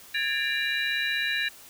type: tone cluster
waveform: sine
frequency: 1656 / 1792 / 2375 / 2821 / 3915 Hz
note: G#6 / A6 / D7 / F7 / B7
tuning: -5 / +31 / +19 / +17 / -16 cents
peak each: -31 / -30 / -31 / -34 / -32 dBFS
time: 0.14-1.49 s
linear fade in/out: 10 ms
effects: white hiss -49 dBFS RMS until 1.69 s